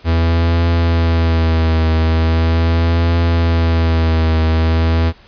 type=tone with vibrato; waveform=45% pulse; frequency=82.3 Hz; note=E2; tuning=2 cents flat; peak=-11 dBFS; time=0.04-5.13 s; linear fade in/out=50 ms; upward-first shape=triangle; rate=0.4 Hz; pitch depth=44 cents each way; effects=pink hiss -45 dBFS RMS until 5.27 s + resampled to 11025 Hz